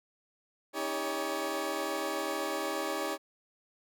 20% pulse tone cluster, 277.9 / 318.4 / 400.9 / 564 Hz, C#4 / D#4 / G4 / C#5, +4 / +40 / +39 / +30 cents, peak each -39 / -32 / -32 / -31 dBFS, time 0.73-3.18 s, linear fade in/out 50 ms, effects none

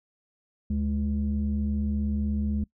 sine tone pair together, 73.8 / 209.6 Hz, D2 / G#3, +9 / +16 cents, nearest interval octave + tritone, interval 1807 cents, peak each -26 dBFS, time 0.7-2.64 s, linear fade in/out 5 ms, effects noise-tail reverb RT60 0.1 s tail -22 dB re dry + tanh soft clip ceiling -19 dBFS

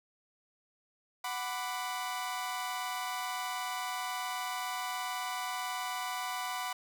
sawtooth chord, B minor, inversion second, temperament equal with one note detuned, 740 / 992.9 / 1174.7 Hz, F#5 / B5 / D6, 0 / +9 / 0 cents, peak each -35 / -34 / -38 dBFS, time 1.24-6.73 s, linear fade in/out 5 ms, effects none

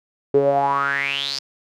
sawtooth tone with band-pass filter sweep, 139.3 Hz, C#3, 9 cents sharp, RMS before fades -20 dBFS, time 0.34-1.39 s, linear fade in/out 5 ms, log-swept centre 400 to 5100 Hz, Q 9, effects none

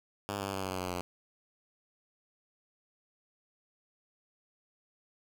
5% pulse tone with pitch steps, 100.6 / 98.25 / 95.95 / 93.7 / 91.51 / 89.37 Hz, G2 / G2 / G2 / F#2 / F#2 / F2, +45 / +4 / -37 / +22 / -19 / +40 cents, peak -23 dBFS, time 0.29-1.01 s, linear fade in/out 0 ms, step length 120 ms, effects none

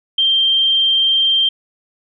sine tone, 3161 Hz, G7, 14 cents sharp, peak -11 dBFS, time 0.18-1.49 s, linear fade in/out 5 ms, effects none

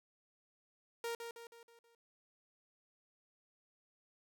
sawtooth tone with echo, 466.2 Hz, A#4, in tune, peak -34 dBFS, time 1.04-1.15 s, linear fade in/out 2 ms, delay 160 ms, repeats 5, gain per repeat -6 dB, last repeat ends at 1.95 s, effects none

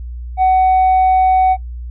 sine tone with tanh clipping, 750 Hz, F#5, 23 cents sharp, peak -9 dBFS, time 0.37-1.57 s, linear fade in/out 50 ms, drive 1 dB, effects noise-tail reverb RT60 0.1 s tail -20 dB re dry + added 60 Hz sine -24 dBFS peak until 1.9 s

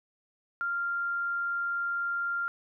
sine tone, 1392 Hz, F6, 6 cents flat, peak -28 dBFS, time 0.61-2.48 s, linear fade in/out 0 ms, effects none

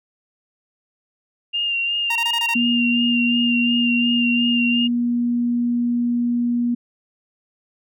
sine tone with vibrato, 2794 Hz, F7, in tune, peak -19 dBFS, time 1.53-4.88 s, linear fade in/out 20 ms, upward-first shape sine, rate 2.8 Hz, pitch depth 28 cents each way
sawtooth tone bursts, 933 Hz, A#5, 1 cent sharp, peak -19 dBFS, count 6, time 2.1-2.541 s, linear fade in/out 5 ms, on 56 ms, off 21 ms
sine tone, 239.9 Hz, A#3, 50 cents sharp, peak -17 dBFS, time 2.55-6.75 s, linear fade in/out 10 ms
effects none

